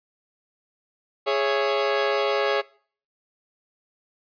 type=chord; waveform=sawtooth; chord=C# minor; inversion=second; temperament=equal with one note detuned; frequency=415.3 / 554.4 / 667.3 Hz; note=G#4 / C#5 / E5; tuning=0 / 0 / +21 cents; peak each=-20 / -20 / -26 dBFS; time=1.26-2.62 s; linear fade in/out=20 ms; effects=noise-tail reverb RT60 0.5 s tail -23 dB re dry + resampled to 11025 Hz